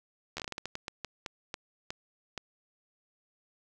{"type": "slowing click train", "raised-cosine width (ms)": 0.2, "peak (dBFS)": -19, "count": 16, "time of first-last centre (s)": [0.37, 2.377], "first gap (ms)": 12, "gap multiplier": 1.3, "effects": []}